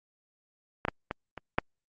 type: clicks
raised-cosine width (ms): 0.5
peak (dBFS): -13 / -12 / -17 / -23 / -8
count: 5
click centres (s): 0.851 / 0.884 / 1.111 / 1.377 / 1.585
effects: Opus 48 kbps